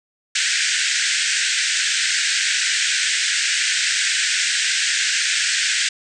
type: band-pass noise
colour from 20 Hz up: pink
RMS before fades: -20 dBFS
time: 0.35-5.89 s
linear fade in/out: 5 ms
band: 1500 to 8500 Hz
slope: 96 dB/octave
effects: none